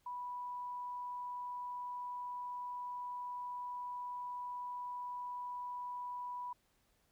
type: tone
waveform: sine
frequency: 984 Hz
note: B5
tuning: 7 cents flat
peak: -40 dBFS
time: 0.06-6.53 s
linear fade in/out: 5 ms
effects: pink hiss -75 dBFS RMS until 7.11 s